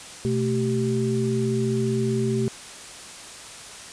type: tone cluster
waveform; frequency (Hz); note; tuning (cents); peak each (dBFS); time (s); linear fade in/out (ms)
sine; 125.2 / 220.4 / 386.3; B2 / A3 / G4; +24 / +3 / -25; -25; 0.25-2.48; 0
effects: white hiss -40 dBFS RMS until 3.92 s + resampled to 22050 Hz